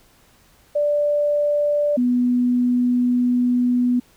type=tone pair in turn; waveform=sine; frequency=587 / 246.2 Hz; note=D5 / B3; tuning=-1 / -5 cents; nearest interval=octave + minor third; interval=1504 cents; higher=first; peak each=-16 / -15 dBFS; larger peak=second; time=0.75-1.97 / 1.97-4 s; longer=second; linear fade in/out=10 ms; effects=pink hiss -55 dBFS RMS until 4.16 s